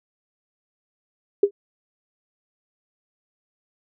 sine tone with exponential decay, 403.2 Hz, G4, 49 cents sharp, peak -8 dBFS, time 1.43-1.51 s, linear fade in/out 5 ms, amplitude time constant 16 ms, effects none

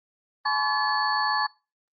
sine tone cluster, 850 / 1026 / 1133 / 1722 / 4442 Hz, G#5 / C6 / C#6 / A6 / C#8, +40 / -34 / +37 / -38 / +3 cents, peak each -27 / -31 / -28 / -27 / -30 dBFS, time 0.45-1.47 s, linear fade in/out 10 ms, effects noise-tail reverb RT60 0.3 s tail -22 dB re dry + Opus 24 kbps

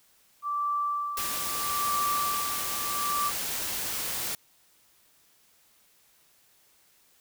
sine tone with tremolo, 1167 Hz, D6, 11 cents flat, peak -25 dBFS, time 0.42-3.32 s, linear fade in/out 50 ms, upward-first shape sine, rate 0.77 Hz, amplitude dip 75%
white noise, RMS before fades -32 dBFS, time 1.17-4.35 s, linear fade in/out 2 ms
effects white hiss -63 dBFS RMS until 7.2 s

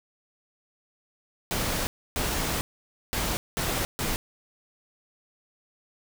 pink noise bursts at uneven times, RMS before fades -28 dBFS, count 5, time 1.51-1.87 / 2.16-2.61 / 3.13-3.37 / 3.57-3.85 / 3.99-4.16 s, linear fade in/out 0 ms, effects none

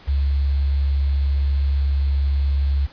sine tone with quantisation, 69.5 Hz, C#2, 5 cents sharp, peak -16 dBFS, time 0.07-2.87 s, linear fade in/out 20 ms, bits 7, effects pink hiss -46 dBFS RMS until 2.92 s + resampled to 11025 Hz

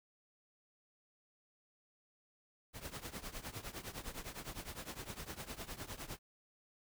pink noise with tremolo, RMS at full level -43 dBFS, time 2.73-6.19 s, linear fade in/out 50 ms, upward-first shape triangle, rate 9.8 Hz, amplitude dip 90%, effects none

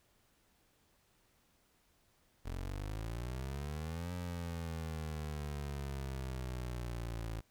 25% pulse exponential two-way sweep, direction up then down, 42.74 to 89.4 to 54.9 Hz, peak -35 dBFS, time 2.45-7.41 s, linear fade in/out 10 ms, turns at 4.13 s, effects pink hiss -72 dBFS RMS until 7.5 s

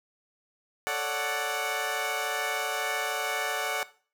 15% pulse chord, D major seventh, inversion second, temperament equal, 440 / 554.4 / 587.3 / 740 Hz, A4 / C#5 / D5 / F#5, 0 / 0 / 0 / 0 cents, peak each -29 / -31 / -28 / -25 dBFS, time 0.87-3.83 s, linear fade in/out 0 ms, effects noise-tail reverb RT60 0.4 s tail -17 dB re dry

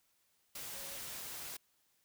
sine tone in noise, 554.4 Hz, C#5, in tune, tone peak -56 dBFS, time 0.74-0.97 s, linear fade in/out 5 ms, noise white, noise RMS -45 dBFS, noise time 0.55-1.57 s, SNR -14 dB, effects white hiss -75 dBFS RMS until 2.04 s

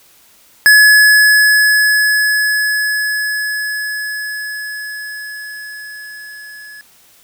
square tone with level ramp, 1700 Hz, G#6, 40 cents sharp, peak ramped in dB -4 to -33 dBFS, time 0.66-6.81 s, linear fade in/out 0 ms, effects white hiss -48 dBFS RMS until 7.23 s

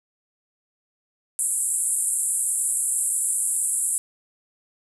pink band-pass noise, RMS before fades -24 dBFS, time 1.39-3.98 s, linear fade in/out 0 ms, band 7800 to 11000 Hz, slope 96 dB/octave, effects none

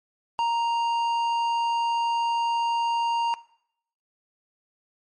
sine tone with tanh clipping, 932.3 Hz, A#5, in tune, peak -23 dBFS, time 0.39-3.34 s, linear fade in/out 0 ms, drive 10 dB, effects noise-tail reverb RT60 0.7 s tail -20 dB re dry + MP3 48 kbps

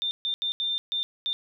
sine tone bursts at uneven times, 3594 Hz, A7, 36 cents sharp, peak -25 dBFS, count 6, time 0.02-0.11 / 0.25-0.34 / 0.42-0.52 / 0.6-0.78 / 0.92-1.03 / 1.26-1.33 s, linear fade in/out 0 ms, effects none

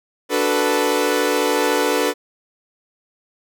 sawtooth chord, B minor seventh, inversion first, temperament equal, 293.7 / 370 / 440 / 493.9 Hz, D4 / F#4 / A4 / B4, 0 / 0 / 0 / 0 cents, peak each -19 / -21 / -17 / -17 dBFS, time 0.29-2.14 s, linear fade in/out 50 ms, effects none

